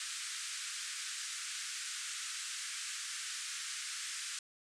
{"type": "band-pass noise", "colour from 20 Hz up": "white", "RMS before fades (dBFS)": -42, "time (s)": [0, 4.39], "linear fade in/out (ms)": 2, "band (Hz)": [1300, 9100], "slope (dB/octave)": 48, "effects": []}